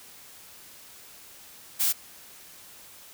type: noise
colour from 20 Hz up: blue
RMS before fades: -24 dBFS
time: 1.79-1.93 s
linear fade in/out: 20 ms
effects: white hiss -49 dBFS RMS until 3.13 s